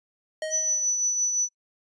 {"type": "tone with exponential decay", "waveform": "square", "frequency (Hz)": 626, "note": "D#5", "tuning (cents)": 10, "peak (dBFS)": -27, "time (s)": [0.42, 1.02], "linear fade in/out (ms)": 2, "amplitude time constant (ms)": 130}
{"type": "tone with tremolo", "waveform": "sine", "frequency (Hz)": 5960, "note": "F#8", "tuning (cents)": 12, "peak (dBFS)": -20, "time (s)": [0.5, 1.49], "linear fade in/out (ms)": 50, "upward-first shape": "triangle", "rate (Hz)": 5.8, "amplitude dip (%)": 45}
{"effects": ["noise-tail reverb RT60 0.1 s tail -21 dB re dry", "resampled to 22050 Hz"]}